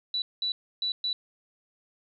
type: tone bursts at uneven times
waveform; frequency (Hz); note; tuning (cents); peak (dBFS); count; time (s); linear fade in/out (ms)
sine; 3951; B7; 0; -26; 4; 0.14-0.22 / 0.42-0.52 / 0.82-0.92 / 1.04-1.13; 2
effects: none